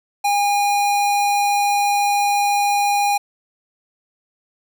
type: tone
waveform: square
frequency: 814 Hz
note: G#5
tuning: 35 cents flat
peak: -16 dBFS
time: 0.24-3.18 s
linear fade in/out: 10 ms
effects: 8-bit